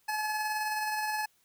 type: tone with tremolo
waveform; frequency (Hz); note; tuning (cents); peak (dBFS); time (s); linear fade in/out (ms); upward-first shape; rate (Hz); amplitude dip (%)
25% pulse; 855; A5; -50; -25; 0.08-1.26; 10; sine; 19; 30
effects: white hiss -69 dBFS RMS until 1.44 s